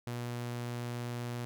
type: tone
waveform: sawtooth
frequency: 120.5 Hz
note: B2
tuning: 42 cents flat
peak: -32 dBFS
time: 0.07-1.45 s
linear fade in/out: 0 ms
effects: none